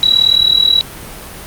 sine tone with amplitude modulation, 3902 Hz, B7, 22 cents flat, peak -4 dBFS, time 0.03-0.81 s, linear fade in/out 0 ms, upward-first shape sine, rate 38.7 Hz, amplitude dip 85%, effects pink hiss -30 dBFS RMS until 1.46 s + Opus 48 kbps

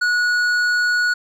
sine tone with hard clipping, 1460 Hz, F#6, 24 cents flat, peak -17 dBFS, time 0.01-1.14 s, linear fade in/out 10 ms, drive 8 dB, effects none

